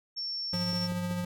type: tone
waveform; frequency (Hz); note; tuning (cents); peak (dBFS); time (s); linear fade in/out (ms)
sine; 5440; F8; -46; -32; 0.16-0.88; 20
type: tone with vibrato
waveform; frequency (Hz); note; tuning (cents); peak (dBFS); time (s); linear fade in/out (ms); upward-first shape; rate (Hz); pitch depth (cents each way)
sine; 103.83; G#2; 0; -38; 0.53-1.24; 0; sine; 9.8; 29
type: tone with tremolo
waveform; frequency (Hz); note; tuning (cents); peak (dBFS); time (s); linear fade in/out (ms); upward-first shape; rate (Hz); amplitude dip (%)
square; 177.4; F3; +27; -30; 0.53-1.25; 5; triangle; 14; 35
type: click train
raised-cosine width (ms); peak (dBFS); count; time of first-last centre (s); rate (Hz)
2; -31; 4; 0.54-1.111; 5.25
effects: none